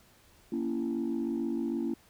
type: chord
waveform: sine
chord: A# diminished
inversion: none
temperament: just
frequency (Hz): 233.1 / 279.7 / 335.6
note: A#3 / C#4 / E4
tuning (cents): 0 / +16 / +31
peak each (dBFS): -32 / -33 / -32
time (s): 0.52-1.94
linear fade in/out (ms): 5
effects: tanh soft clip ceiling -24 dBFS + pink hiss -61 dBFS RMS until 2.09 s